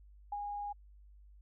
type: tone with ADSR envelope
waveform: sine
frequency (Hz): 820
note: G#5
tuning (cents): -22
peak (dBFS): -34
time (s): 0.32-0.73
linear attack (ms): 5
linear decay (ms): 40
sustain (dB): -3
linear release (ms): 12
effects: added 50 Hz sine -55 dBFS peak until 1.41 s